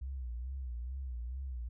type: tone with vibrato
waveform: sine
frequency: 62.9 Hz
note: B1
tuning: 32 cents sharp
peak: -37 dBFS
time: 0.01-1.69 s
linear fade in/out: 10 ms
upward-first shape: sine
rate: 2.3 Hz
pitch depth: 120 cents each way
effects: none